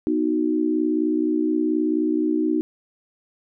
sine chord, B major, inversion none, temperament equal, 246.9 / 311.1 / 370 Hz, B3 / D#4 / F#4, 0 / 0 / 0 cents, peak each -26 / -20 / -26 dBFS, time 0.07-2.61 s, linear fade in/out 0 ms, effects none

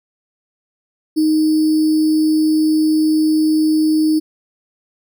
sine tone with sample-and-hold, 311.1 Hz, D#4, in tune, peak -11 dBFS, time 1.16-4.2 s, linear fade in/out 20 ms, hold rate 4900 Hz, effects none

